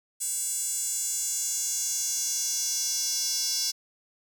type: tone with high-pass filter sweep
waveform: square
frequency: 311.1 Hz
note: D#4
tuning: in tune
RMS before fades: -29 dBFS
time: 0.2-3.72 s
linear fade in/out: 20 ms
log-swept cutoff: 8000 to 5300 Hz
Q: 4.3
effects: none